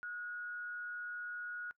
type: tone with frequency modulation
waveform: sine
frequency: 1450 Hz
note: F#6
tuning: 35 cents flat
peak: -40 dBFS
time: 0.03-1.71 s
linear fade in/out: 0 ms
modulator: 165 Hz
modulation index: 0.23
effects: noise-tail reverb RT60 0.1 s tail -20 dB re dry